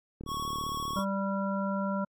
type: click train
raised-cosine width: 3 ms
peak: -28 dBFS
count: 30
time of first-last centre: 0.21-0.987 s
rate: 37.3 Hz
type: tone with vibrato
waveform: square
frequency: 1108.7 Hz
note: C#6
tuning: in tune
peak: -33 dBFS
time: 0.26-1.05 s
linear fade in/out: 50 ms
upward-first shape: square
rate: 15 Hz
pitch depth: 18 cents each way
type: harmonic tone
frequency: 196 Hz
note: G3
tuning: in tune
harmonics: 1 / 3 / 5 / 7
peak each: -30 / -35 / -37 / -38 dBFS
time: 0.96-2.05 s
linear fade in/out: 10 ms
effects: AAC 64 kbps

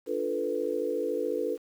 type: chord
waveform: sine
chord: B half-diminished seventh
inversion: first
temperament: equal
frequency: 293.7 / 349.2 / 440 / 493.9 Hz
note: D4 / F4 / A4 / B4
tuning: 0 / 0 / 0 / 0 cents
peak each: -36 / -35 / -31 / -31 dBFS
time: 0.06-1.58 s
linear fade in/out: 50 ms
effects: 9-bit

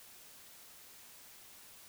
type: silence
effects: white hiss -56 dBFS RMS until 1.88 s

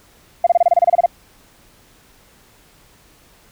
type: tone bursts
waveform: sine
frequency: 692 Hz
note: F5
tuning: 16 cents flat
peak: -7 dBFS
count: 12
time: 0.44-1.061 s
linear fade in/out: 5 ms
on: 27 ms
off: 27 ms
effects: tanh soft clip ceiling -3 dBFS + pink hiss -51 dBFS RMS until 3.51 s

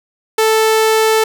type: tone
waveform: sawtooth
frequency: 440 Hz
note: A4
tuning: in tune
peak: -6 dBFS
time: 0.38-1.24 s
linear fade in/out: 5 ms
effects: none

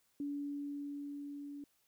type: tone with level ramp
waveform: sine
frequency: 286.3 Hz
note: D4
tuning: 44 cents flat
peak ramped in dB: -36 to -44 dBFS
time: 0.2-1.64 s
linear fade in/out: 2 ms
effects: white hiss -75 dBFS RMS until 1.87 s

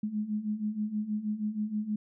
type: beating tone pair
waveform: sine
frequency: 208 / 214.3 Hz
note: G#3 / A3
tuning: +3 / -45 cents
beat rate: 6.3 Hz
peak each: -35 / -31 dBFS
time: 0.03-1.96 s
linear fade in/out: 5 ms
effects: none

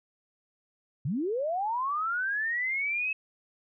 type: linear sweep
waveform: sine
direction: up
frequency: 116.54 to 2599 Hz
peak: -27 dBFS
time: 1.05-3.13 s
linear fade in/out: 5 ms
effects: none

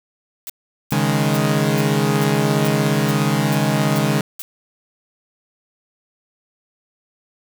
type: noise bursts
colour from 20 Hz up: blue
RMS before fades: -30 dBFS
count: 10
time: 0.47-4.42 s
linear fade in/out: 0 ms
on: 26 ms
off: 410 ms
type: chord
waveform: sawtooth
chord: C# suspended second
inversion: none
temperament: equal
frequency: 138.59 / 155.56 / 207.7 Hz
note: C#3 / D#3 / G#3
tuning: 0 / 0 / 0 cents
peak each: -16 dBFS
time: 0.92-4.21 s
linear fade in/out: 2 ms
effects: none

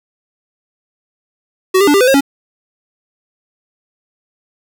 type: tone with pitch steps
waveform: square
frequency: 375.4 / 400.8 / 291.9 / 397.1 / 503 / 539 / 278.2 Hz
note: F#4 / G4 / D4 / G4 / B4 / C#5 / C#4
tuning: +25 / +38 / -10 / +22 / +32 / -49 / +6 cents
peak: -8 dBFS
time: 1.74-2.209 s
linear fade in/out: 10 ms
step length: 67 ms
effects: 7-bit

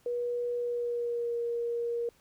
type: tone with pitch glide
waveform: sine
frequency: 483 to 471.2 Hz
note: B4 to A#4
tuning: -39 to +19 cents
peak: -29 dBFS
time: 0.06-2.09 s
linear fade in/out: 2 ms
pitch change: -42 cents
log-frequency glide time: 0.56-1.35 s
effects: pink hiss -65 dBFS RMS until 2.2 s

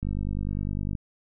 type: click train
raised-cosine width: 5 ms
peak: -18 dBFS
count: 47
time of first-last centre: 0.03-0.952 s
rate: 49.9 Hz
effects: none

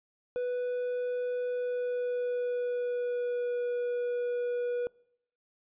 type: tone with pitch glide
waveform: triangle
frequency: 493.9 to 486 Hz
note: B4 to B4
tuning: 0 to -28 cents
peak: -27 dBFS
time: 0.36-4.87 s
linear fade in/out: 0 ms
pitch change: -28 cents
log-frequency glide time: 1.47-3.6 s
effects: noise-tail reverb RT60 0.7 s tail -24 dB re dry + resampled to 8000 Hz

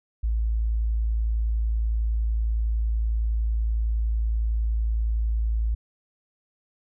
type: tone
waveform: sine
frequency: 55.4 Hz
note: A1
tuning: 13 cents sharp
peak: -21 dBFS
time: 0.23-5.75 s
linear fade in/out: 10 ms
effects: none

